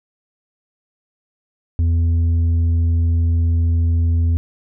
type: tone with tanh clipping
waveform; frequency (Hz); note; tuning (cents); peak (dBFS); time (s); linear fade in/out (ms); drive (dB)
triangle; 83.5; E2; +23; -14; 1.79-4.37; 0; 9
effects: none